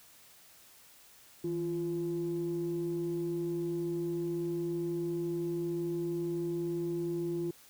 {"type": "tone pair together", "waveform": "sine", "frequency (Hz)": [162.3, 344.4], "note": ["E3", "F4"], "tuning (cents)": [-27, -24], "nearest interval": "octave + minor second", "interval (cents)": 1303, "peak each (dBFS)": [-37, -31], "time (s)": [1.44, 7.51], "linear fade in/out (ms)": 5, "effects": ["tanh soft clip ceiling -26 dBFS", "white hiss -58 dBFS RMS until 7.69 s"]}